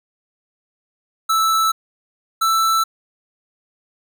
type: tone pair in turn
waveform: square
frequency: 1316 / 1325.2 Hz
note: E6 / E6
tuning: -3 / +9 cents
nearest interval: unison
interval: 12 cents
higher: second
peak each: -15 dBFS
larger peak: neither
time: 1.29-1.72 / 2.41-2.84 s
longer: neither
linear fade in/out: 10 ms
effects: none